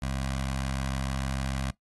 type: tone with notch filter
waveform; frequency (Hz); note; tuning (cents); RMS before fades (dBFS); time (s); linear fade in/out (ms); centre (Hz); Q
15% pulse; 66.7; C2; +34; -31; 0.02-1.71; 5; 360; 0.96
effects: noise-tail reverb RT60 0.1 s tail -19 dB re dry + AAC 32 kbps